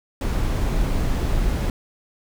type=noise; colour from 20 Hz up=brown; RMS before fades=-21 dBFS; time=0.21-1.7 s; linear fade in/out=2 ms; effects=none